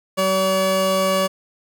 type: tone pair together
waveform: 30% pulse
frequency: 190.3 / 570.3 Hz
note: F#3 / C#5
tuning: +49 / +49 cents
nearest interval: octave + perfect fifth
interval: 1900 cents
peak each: -21 / -15 dBFS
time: 0.17-1.28 s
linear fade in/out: 20 ms
effects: none